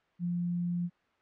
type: tone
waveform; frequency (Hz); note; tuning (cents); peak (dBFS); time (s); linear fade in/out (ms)
sine; 174.61; F3; 0; -29; 0.19-0.9; 50
effects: white hiss -69 dBFS RMS until 1.21 s + low-pass 2000 Hz 12 dB/octave